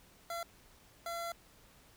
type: tone bursts at uneven times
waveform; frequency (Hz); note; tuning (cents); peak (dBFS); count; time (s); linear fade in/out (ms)
25% pulse; 680; F5; -46; -34; 2; 0.3-0.43 / 1.06-1.32; 2
effects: pink hiss -62 dBFS RMS until 1.96 s